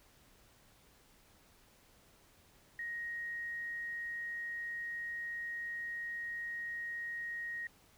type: tone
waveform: sine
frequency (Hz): 1877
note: A#6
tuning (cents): +11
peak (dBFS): -38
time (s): 2.79-7.67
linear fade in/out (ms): 2
effects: pink hiss -65 dBFS RMS until 7.97 s